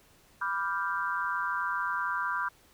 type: chord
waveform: sine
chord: G dominant seventh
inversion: first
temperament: equal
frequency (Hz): 987.8 / 1174.7 / 1396.9 / 1568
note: B5 / D6 / F6 / G6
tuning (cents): 0 / 0 / 0 / 0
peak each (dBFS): -34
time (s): 0.41-2.49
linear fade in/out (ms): 10
effects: pink hiss -61 dBFS RMS until 2.73 s